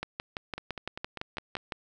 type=two click trains; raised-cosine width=0.3 ms; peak=-21 / -17 dBFS; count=6 / 11; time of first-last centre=0.58-1.568 / 0.03-1.722 s; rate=5.06 / 5.91 Hz; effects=none